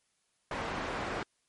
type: low-pass noise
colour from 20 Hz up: white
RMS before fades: -36 dBFS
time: 0.51-1.23 s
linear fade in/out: 2 ms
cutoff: 1400 Hz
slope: 12 dB/octave
effects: white hiss -75 dBFS RMS until 1.48 s + MP3 48 kbps